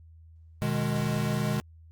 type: chord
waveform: square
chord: G# minor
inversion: first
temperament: equal with one note detuned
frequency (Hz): 123.47 / 152.63 / 207.7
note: B2 / D#3 / G#3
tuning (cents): 0 / -33 / 0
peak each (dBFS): -31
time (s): 0.62-1.6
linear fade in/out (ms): 0
effects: added 81 Hz sine -49 dBFS peak until 1.91 s + Opus 48 kbps